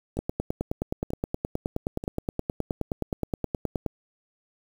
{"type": "two click trains", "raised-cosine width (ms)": 2, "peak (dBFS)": [-21, -13], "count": [3, 36], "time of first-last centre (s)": [[0.17, 2.039], [0.19, 3.863]], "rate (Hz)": [1.07, 9.53], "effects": ["7-bit"]}